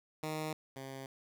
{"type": "tone pair in turn", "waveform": "10% pulse", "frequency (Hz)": [155.56, 134.25], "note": ["D#3", "C3"], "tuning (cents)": [0, 45], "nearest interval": "minor third", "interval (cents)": 255, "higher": "first", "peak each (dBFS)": [-28, -35], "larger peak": "first", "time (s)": [[0.23, 0.53], [0.76, 1.06]], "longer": "neither", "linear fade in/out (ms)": 2, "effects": []}